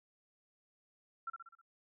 sine tone with echo, 1355 Hz, E6, 47 cents sharp, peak -37 dBFS, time 1.27-1.3 s, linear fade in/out 5 ms, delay 63 ms, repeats 5, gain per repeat -5 dB, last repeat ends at 1.615 s, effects none

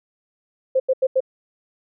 sine tone bursts, 523.3 Hz, C5, in tune, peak -14 dBFS, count 4, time 0.75-1.205 s, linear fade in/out 10 ms, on 50 ms, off 85 ms, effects none

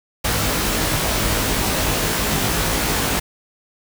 pink noise with comb filter, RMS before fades -20 dBFS, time 0.24-3.2 s, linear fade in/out 10 ms, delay 19 ms, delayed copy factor +0.95, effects none

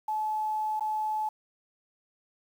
sine tone with dropouts, 861 Hz, A5, 38 cents flat, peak -27 dBFS, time 0.08-1.29 s, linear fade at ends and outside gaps 5 ms, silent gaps 0.796-0.807 s, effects 9-bit

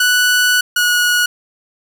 sawtooth tone pair in turn, 1480 / 1457.1 Hz, F#6 / F#6, 0 / -27 cents, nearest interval unison, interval 27 cents, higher first, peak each -7 / -8 dBFS, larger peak first, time 0-0.61 / 0.76-1.26 s, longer first, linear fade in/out 5 ms, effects none

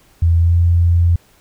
sine tone with pitch glide, 83.9 to 85.71 Hz, E2 to F2, +31 to -32 cents, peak -9 dBFS, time 0.22-1.16 s, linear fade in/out 5 ms, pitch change +37 cents, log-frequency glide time 0.38-0.55 s, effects pink hiss -52 dBFS RMS until 1.4 s

